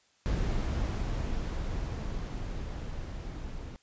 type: noise with level ramp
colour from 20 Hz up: brown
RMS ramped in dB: -29 to -40 dBFS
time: 0.26-3.76 s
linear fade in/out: 0 ms
effects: white hiss -67 dBFS RMS until 3.82 s + resampled to 16000 Hz